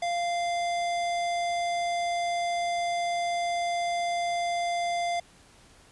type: tone with hard clipping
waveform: sine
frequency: 694 Hz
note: F5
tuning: 11 cents flat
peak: -28 dBFS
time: 0.02-5.2 s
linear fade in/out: 5 ms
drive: 18 dB
effects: pink hiss -56 dBFS RMS until 5.91 s + resampled to 24000 Hz